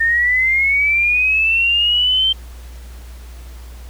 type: linear sweep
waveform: sine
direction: up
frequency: 1807 to 3136 Hz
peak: -12 dBFS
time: 0-2.33 s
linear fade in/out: 10 ms
effects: added 60 Hz sine -32 dBFS peak until 3.89 s + pink hiss -45 dBFS RMS until 3.89 s